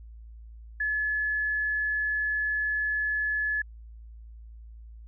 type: tone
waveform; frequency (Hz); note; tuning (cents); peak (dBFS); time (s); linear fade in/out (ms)
sine; 1713; A6; -47; -25; 0.8-3.62; 5
effects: added 56 Hz sine -43 dBFS peak until 5.07 s